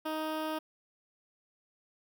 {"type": "tone with notch filter", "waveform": "15% pulse", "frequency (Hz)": 312.5, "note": "D#4", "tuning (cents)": 8, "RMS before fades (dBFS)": -35, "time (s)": [0.05, 0.59], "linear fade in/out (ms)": 10, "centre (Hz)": 7100, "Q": 0.78, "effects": []}